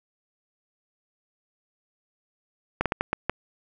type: slowing click train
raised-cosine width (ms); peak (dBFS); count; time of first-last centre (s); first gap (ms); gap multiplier
0.5; -8; 6; 2.81-3.296; 47; 1.37
effects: none